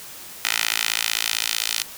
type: tone with high-pass filter sweep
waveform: 10% pulse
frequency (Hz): 55.6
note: A1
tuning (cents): +19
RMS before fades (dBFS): -24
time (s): 0.45-1.82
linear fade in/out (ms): 0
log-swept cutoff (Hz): 2200 to 3500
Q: 1.1
effects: white hiss -39 dBFS RMS until 1.97 s